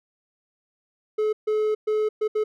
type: tone bursts at uneven times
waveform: triangle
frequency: 428.8 Hz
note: A4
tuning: 45 cents flat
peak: -18 dBFS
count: 5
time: 1.18-1.33 / 1.47-1.75 / 1.87-2.09 / 2.21-2.28 / 2.35-2.44 s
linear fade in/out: 10 ms
effects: none